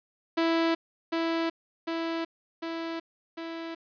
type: tone with echo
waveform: sawtooth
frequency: 330 Hz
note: E4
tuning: 2 cents sharp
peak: -19 dBFS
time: 0.37-0.75 s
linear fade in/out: 10 ms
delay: 750 ms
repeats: 4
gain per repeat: -3 dB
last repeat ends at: 3.75 s
effects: resampled to 11025 Hz + 9-bit